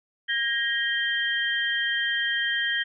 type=tone cluster; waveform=sine; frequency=1628 / 1877 / 3159 Hz; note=G#6 / A#6 / G7; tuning=-35 / +11 / +13 cents; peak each=-29 / -26 / -28 dBFS; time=0.28-2.84 s; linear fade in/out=20 ms; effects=none